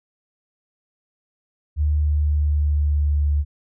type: tone with pitch glide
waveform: sine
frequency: 74.9 to 73.06 Hz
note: D2 to D2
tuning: +35 to -8 cents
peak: -16 dBFS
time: 1.76-3.45 s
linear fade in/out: 50 ms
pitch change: -43 cents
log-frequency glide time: 1.9-3.29 s
effects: none